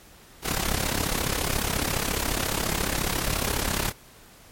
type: noise with amplitude modulation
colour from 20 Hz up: pink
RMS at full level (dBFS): -23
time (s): 0.42-3.93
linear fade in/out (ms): 50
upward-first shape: sine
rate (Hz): 34.4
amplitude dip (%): 75
effects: pink hiss -51 dBFS RMS until 4.51 s + MP3 64 kbps